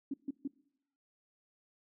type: tone bursts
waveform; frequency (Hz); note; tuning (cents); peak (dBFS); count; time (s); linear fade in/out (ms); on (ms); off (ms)
sine; 277.2; C#4; 0; -33; 3; 0.11-0.477; 5; 29; 140
effects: noise-tail reverb RT60 0.8 s tail -23 dB re dry